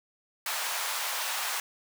pink high-pass noise, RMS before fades -32 dBFS, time 0.46-1.6 s, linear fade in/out 2 ms, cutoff 760 Hz, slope 24 dB/octave, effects none

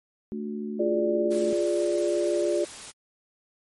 harmonic tone, 73.42 Hz, D2, in tune, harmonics 3 / 4 / 5, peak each -31 / -39 / -36 dBFS, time 0.32-1.53 s, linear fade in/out 0 ms
sine chord, D diminished, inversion first, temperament equal, 349.2 / 415.3 / 587.3 Hz, F4 / Ab4 / D5, 0 / 0 / 0 cents, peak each -25 / -29 / -26 dBFS, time 0.79-2.65 s, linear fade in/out 10 ms
white noise, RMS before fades -41 dBFS, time 1.3-2.92 s, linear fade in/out 20 ms
effects MP3 48 kbps

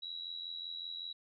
sine tone with amplitude modulation, 3887 Hz, B7, 28 cents flat, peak -37 dBFS, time 0.02-1.13 s, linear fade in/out 10 ms, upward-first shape sine, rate 85.3 Hz, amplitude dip 70%, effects none

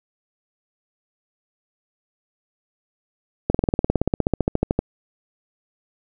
slowing click train, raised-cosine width 2 ms, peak -4 dBFS, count 22, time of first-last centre 3.5-4.79 s, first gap 45 ms, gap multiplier 1.03, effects none

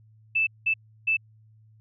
sine tone bursts at uneven times, 2637 Hz, E7, in tune, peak -20 dBFS, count 3, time 0.35-0.47 / 0.66-0.74 / 1.07-1.17 s, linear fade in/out 10 ms, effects added 109 Hz sine -53 dBFS peak until 1.8 s

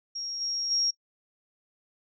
sine tone with level steps, 5588 Hz, F8, in tune, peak -32 / -28 / -23 dBFS, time 0.15-0.91 s, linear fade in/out 10 ms, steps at 0.4 / 0.7 s, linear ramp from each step 20 ms, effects noise-tail reverb RT60 0.1 s tail -24 dB re dry

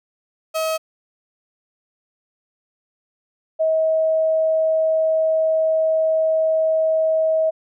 35% pulse / sine tone pair in turn, 638 / 638 Hz, D#5 / D#5, +43 / +43 cents, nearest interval unison, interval 0 cents, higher neither, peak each -18 / -15 dBFS, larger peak second, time 0.54-0.78 / 3.59-7.51 s, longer second, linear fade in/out 20 ms, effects none

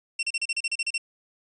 sawtooth tone bursts, 2715 Hz, F7, 50 cents flat, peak -21 dBFS, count 11, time 0.19-0.98 s, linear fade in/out 5 ms, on 40 ms, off 35 ms, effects resampled to 22050 Hz

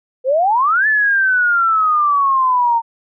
sine exponential two-way sweep, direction up then down, 493.9 to 1760 to 912 Hz, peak -11 dBFS, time 0.24-2.82 s, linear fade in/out 50 ms, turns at 0.87 s, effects none

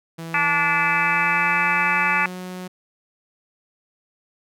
sawtooth tone with pitch glide, 164.81 to 182.87 Hz, E3 to F#3, 0 to -20 cents, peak -27 dBFS, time 0.18-2.68 s, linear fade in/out 10 ms, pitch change +180 cents, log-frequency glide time 0.71-2.38 s
harmonic tone, 290 Hz, D4, 22 cents flat, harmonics 3 / 4 / 5 / 6 / 7 / 8 / 9, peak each -25 / -25 / -25 / -25 / -25 / -25 / -25 dBFS, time 0.34-2.26 s, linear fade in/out 2 ms
effects none

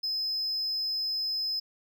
triangle tone, 5100 Hz, D#8, 42 cents sharp, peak -27 dBFS, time 0.03-1.6 s, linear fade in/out 10 ms, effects none

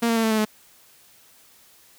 sawtooth tone with pitch steps, 233.1 / 229.2 / 225.4 / 221.7 / 218 / 214.4 Hz, A#3 / A#3 / A3 / A3 / A3 / A3, 0 / -29 / +42 / +13 / -16 / -45 cents, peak -15 dBFS, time 0.02-0.452 s, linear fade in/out 10 ms, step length 72 ms, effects white hiss -54 dBFS RMS until 1.98 s

